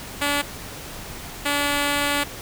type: tone pair in turn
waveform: 5% pulse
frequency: 287.5 / 287.5 Hz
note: D4 / D4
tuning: -37 / -37 cents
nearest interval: unison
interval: 0 cents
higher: neither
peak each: -9 dBFS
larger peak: neither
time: 0.21-0.42 / 1.45-2.24 s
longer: second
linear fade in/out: 10 ms
effects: pink hiss -36 dBFS RMS until 2.41 s